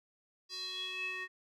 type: tone with band-pass filter sweep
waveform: square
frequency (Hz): 371.1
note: F#4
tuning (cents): +5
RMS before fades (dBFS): -40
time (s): 0.49-1.28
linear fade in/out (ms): 50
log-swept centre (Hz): 4800 to 2000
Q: 7.3
effects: none